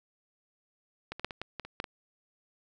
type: clicks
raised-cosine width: 0.3 ms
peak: -21 / -24 / -14 / -23 / -20 / -21 / -27 / -16 / -22 dBFS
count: 9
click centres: 1.12 / 1.196 / 1.246 / 1.308 / 1.416 / 1.597 / 1.65 / 1.801 / 1.842 s
effects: none